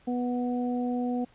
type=harmonic tone; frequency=245.9 Hz; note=B3; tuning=7 cents flat; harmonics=1 / 2 / 3; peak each=-27 / -35 / -36 dBFS; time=0.07-1.25 s; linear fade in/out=10 ms; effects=pink hiss -60 dBFS RMS until 1.34 s + resampled to 8000 Hz